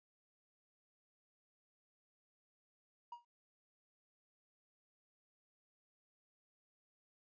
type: tone with exponential decay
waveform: triangle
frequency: 952 Hz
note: A#5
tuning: 36 cents sharp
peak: -40 dBFS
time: 3.12-3.25 s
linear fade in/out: 5 ms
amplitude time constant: 28 ms
effects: tanh soft clip ceiling -39 dBFS + resampled to 16000 Hz